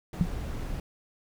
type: noise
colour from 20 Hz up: brown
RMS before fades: -34 dBFS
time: 0.13-0.8 s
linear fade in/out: 2 ms
type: tone with exponential decay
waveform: sine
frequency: 174.61 Hz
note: F3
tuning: in tune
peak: -16 dBFS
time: 0.21-0.31 s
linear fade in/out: 0 ms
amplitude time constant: 20 ms
effects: none